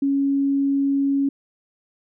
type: tone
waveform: sine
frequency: 277.2 Hz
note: C#4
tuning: in tune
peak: -17 dBFS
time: 0.02-1.29 s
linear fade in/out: 5 ms
effects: none